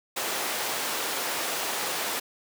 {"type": "high-pass noise", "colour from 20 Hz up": "pink", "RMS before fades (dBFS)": -30, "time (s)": [0.16, 2.2], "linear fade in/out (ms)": 10, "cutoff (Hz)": 470, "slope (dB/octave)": 12, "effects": []}